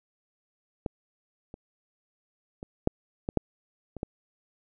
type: clicks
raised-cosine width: 2 ms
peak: -16 / -28 / -25 / -8 / -16 / -9 / -25 / -17 dBFS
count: 8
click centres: 0.862 / 1.541 / 2.629 / 2.874 / 3.289 / 3.373 / 3.967 / 4.031 s
effects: none